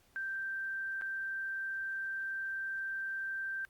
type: tone with dropouts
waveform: sine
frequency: 1568 Hz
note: G6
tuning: in tune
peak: -35 dBFS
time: 0.16-3.65 s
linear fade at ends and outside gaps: 0 ms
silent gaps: 1.012-1.02 s
effects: pink hiss -68 dBFS RMS until 3.69 s + Opus 48 kbps